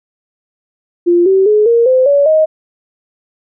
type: tone with pitch steps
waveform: sine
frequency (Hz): 347.7 / 383.6 / 423.2 / 466.8 / 515 / 568.1 / 626.7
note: F4 / G4 / G#4 / A#4 / C5 / C#5 / D#5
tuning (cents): -8 / -37 / +33 / +2 / -28 / +42 / +12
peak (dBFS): -6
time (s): 1.06-2.46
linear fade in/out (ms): 20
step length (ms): 200
effects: none